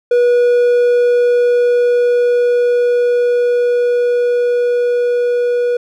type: tone with level ramp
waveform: triangle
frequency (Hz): 485.1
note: B4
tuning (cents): -31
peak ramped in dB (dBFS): -6 to -10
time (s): 0.11-5.77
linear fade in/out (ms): 5
effects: none